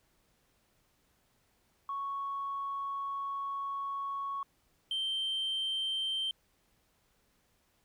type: tone pair in turn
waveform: sine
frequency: 1108.7 / 3130 Hz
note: C#6 / G7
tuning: 0 / -3 cents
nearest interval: octave + tritone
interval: 1797 cents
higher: second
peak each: -33 / -29 dBFS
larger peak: second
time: 1.89-4.43 / 4.91-6.31 s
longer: first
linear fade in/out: 2 ms
effects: tanh soft clip ceiling -29 dBFS + pink hiss -72 dBFS RMS until 7.84 s